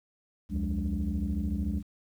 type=tone cluster; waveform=sine; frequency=67.6 / 81 / 178.3 / 205.5 / 289.7 Hz; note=C#2 / E2 / F3 / G#3 / D4; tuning=-43 / -30 / +36 / -18 / -24 cents; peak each=-31 / -33 / -36 / -32 / -38 dBFS; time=0.49-1.83 s; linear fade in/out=50 ms; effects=tanh soft clip ceiling -21 dBFS + 10-bit